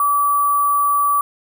sine tone with sample-and-hold, 1150 Hz, D6, 37 cents flat, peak -13 dBFS, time 0-1.21 s, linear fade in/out 2 ms, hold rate 11025 Hz, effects none

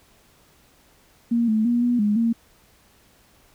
sine tone with pitch steps, 234.5 / 217.7 / 239.1 / 242.5 / 208 / 230.5 Hz, A#3 / A3 / A#3 / B3 / G#3 / A#3, +11 / -18 / +44 / -31 / +3 / -19 cents, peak -17 dBFS, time 1.31-2.33 s, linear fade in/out 10 ms, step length 170 ms, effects pink hiss -57 dBFS RMS until 3.54 s

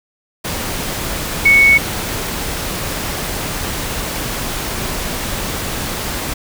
sine tone in noise, 2217 Hz, C#7, in tune, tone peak -6 dBFS, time 1.45-1.78 s, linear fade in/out 10 ms, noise pink, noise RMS -22 dBFS, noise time 0.44-6.34 s, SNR +13 dB, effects none

